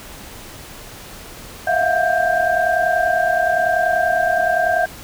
sine tone cluster, 652 / 693 / 723 / 1581 Hz, E5 / F5 / F#5 / G6, -19 / -14 / -40 / +14 cents, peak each -20 dBFS, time 1.67-4.86 s, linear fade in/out 5 ms, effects pink hiss -37 dBFS RMS until 5.03 s

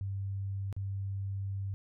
sine tone with dropouts, 98 Hz, G2, in tune, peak -33 dBFS, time 0.01-1.74 s, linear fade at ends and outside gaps 0 ms, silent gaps 0.727-0.765 s, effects none

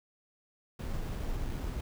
brown noise with sample-and-hold, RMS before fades -35 dBFS, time 0.79-1.81 s, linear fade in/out 5 ms, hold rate 6300 Hz, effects none

